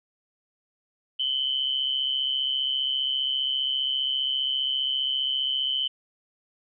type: tone pair together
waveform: sine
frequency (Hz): 2990 / 3125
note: F#7 / G7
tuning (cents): +17 / -6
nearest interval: minor second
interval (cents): 77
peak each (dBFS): -26 / -27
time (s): 1.19-5.88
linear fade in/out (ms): 10
effects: none